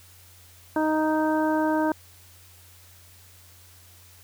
harmonic tone, 311.1 Hz, D#4, in tune, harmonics 1 / 2 / 3 / 4 / 5, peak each -23 / -27 / -27 / -38 / -33 dBFS, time 0.76-1.92 s, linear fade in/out 2 ms, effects added 89 Hz sine -53 dBFS peak until 4.23 s + white hiss -53 dBFS RMS until 4.23 s

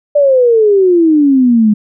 sine exponential sweep, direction down, 593 to 206.4 Hz, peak -5 dBFS, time 0.15-1.74 s, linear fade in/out 10 ms, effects none

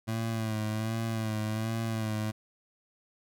25% pulse tone with vibrato, 110.7 Hz, A2, 11 cents sharp, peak -26 dBFS, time 0.07-2.32 s, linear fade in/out 20 ms, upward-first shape sine, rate 1.3 Hz, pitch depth 48 cents each way, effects none

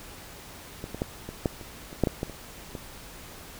clicks, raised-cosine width 2 ms, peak -21 / -21 / -13 / -23 / -10 / -29 / -27 / -7 / -11 / -15 / -25 / -21 dBFS, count 12, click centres 0.841 / 0.946 / 1.019 / 1.29 / 1.458 / 1.612 / 1.929 / 2.037 / 2.072 / 2.231 / 2.297 / 2.752 s, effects pink hiss -45 dBFS RMS until 3.59 s

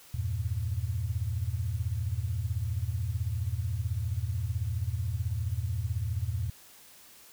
sine chord, E diminished, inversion none, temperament equal, 82.41 / 98 / 116.54 Hz, E2 / G2 / Bb2, 0 / 0 / 0 cents, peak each -33 dBFS, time 0.14-6.5 s, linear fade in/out 5 ms, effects white hiss -54 dBFS RMS until 7.32 s

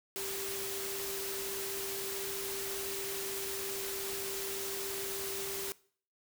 sine tone in noise, 392 Hz, G4, in tune, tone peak -41 dBFS, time 0.16-5.72 s, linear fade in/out 0 ms, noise white, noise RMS -39 dBFS, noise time 0.16-5.72 s, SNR -5 dB, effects noise-tail reverb RT60 0.5 s tail -21 dB re dry

